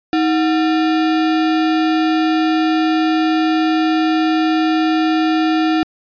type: tone with sample-and-hold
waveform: sine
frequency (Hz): 316.6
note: D#4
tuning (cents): +30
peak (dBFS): -12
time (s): 0.13-5.83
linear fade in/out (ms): 0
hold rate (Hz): 1050
effects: resampled to 11025 Hz